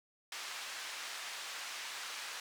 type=band-pass noise; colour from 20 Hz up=pink; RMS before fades=-44 dBFS; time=0.32-2.4 s; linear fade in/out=2 ms; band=1300 to 6900 Hz; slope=12 dB/octave; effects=none